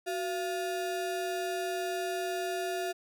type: ring-modulated tone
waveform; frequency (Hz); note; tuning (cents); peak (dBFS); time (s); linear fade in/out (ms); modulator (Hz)
square; 528; C5; +16; -29; 0.06-2.93; 20; 157
effects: none